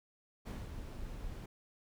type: noise with ADSR envelope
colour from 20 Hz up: brown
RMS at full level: -39 dBFS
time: 0.45-1.46 s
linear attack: 25 ms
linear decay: 200 ms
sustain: -5 dB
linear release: 5 ms
effects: none